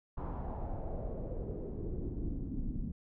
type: noise with low-pass filter sweep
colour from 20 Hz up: brown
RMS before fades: -38 dBFS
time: 0.17-2.92 s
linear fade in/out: 5 ms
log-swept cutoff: 1000 to 220 Hz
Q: 3.1
effects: none